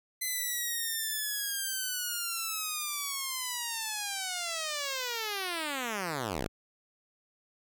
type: linear sweep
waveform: 5% pulse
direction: down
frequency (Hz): 2042 to 41.52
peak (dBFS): -21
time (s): 0.21-6.48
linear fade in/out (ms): 10
effects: none